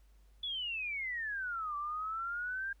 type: exponential two-way sweep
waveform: sine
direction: down then up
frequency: 3470 to 1158 to 1610 Hz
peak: -35 dBFS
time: 0.43-2.73 s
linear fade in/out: 5 ms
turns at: 1.76 s
effects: added 50 Hz sine -59 dBFS peak until 2.8 s + pink hiss -74 dBFS RMS until 2.8 s